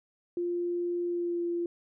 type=tone with pitch glide; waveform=sine; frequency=349.2 to 344.4 Hz; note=F4 to F4; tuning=0 to -24 cents; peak=-28 dBFS; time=0.37-1.66 s; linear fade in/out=2 ms; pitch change=-24 cents; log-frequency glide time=1.05-1.44 s; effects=none